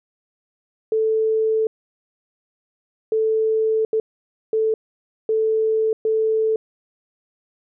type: tone bursts at uneven times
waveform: sine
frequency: 440 Hz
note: A4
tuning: in tune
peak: -16 dBFS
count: 6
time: 0.92-1.67 / 3.12-3.85 / 3.93-4 / 4.53-4.74 / 5.29-5.93 / 6.05-6.56 s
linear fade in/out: 2 ms
effects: none